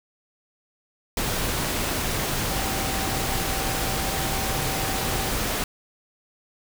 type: tone in noise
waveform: sine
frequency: 774 Hz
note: G5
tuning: 22 cents flat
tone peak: -34 dBFS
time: 2.51-5.29 s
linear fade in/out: 2 ms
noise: pink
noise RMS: -26 dBFS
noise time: 1.17-5.64 s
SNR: -11 dB
effects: none